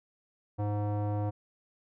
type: tone with low-pass filter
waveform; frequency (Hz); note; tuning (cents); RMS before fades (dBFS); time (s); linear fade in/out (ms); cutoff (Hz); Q
square; 103.83; G#2; 0; -31; 0.58-1.31; 20; 770; 1.9
effects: none